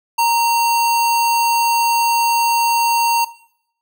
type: tone with sample-and-hold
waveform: sine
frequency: 932.3 Hz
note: A#5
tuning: in tune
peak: -12 dBFS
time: 0.18-3.25 s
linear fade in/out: 10 ms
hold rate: 3675 Hz
effects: noise-tail reverb RT60 0.7 s tail -18 dB re dry